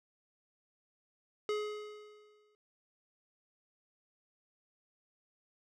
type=tone with exponential decay; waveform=square; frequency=421.3 Hz; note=G#4; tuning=25 cents sharp; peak=-31 dBFS; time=1.49-2.55 s; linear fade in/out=1 ms; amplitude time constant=230 ms; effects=low-pass 5000 Hz 12 dB/octave